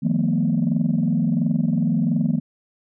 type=tone cluster; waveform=sine; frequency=157.2 / 178.7 / 220.2 / 243 Hz; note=D#3 / F3 / A3 / B3; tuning=+18 / +40 / +2 / -28 cents; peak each=-22 dBFS; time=0.02-2.4 s; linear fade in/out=20 ms; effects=tanh soft clip ceiling -11 dBFS